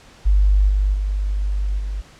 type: tone with level steps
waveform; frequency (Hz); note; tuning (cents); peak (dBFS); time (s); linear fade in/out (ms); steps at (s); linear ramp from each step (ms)
sine; 49.62; G1; +22; -11 / -14 / -18 / -22; 0.25-2.02; 20; 0.68 / 0.93 / 1.78; 20
effects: pink hiss -47 dBFS RMS until 2.19 s + low-pass 7000 Hz 12 dB/octave